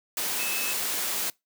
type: tone in noise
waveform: sine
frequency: 2600 Hz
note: E7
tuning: 24 cents flat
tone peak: -32 dBFS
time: 0.39-0.73 s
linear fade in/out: 2 ms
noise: white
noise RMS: -29 dBFS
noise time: 0.17-1.3 s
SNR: -6 dB
effects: noise-tail reverb RT60 0.2 s tail -25 dB re dry + high-pass 200 Hz 12 dB/octave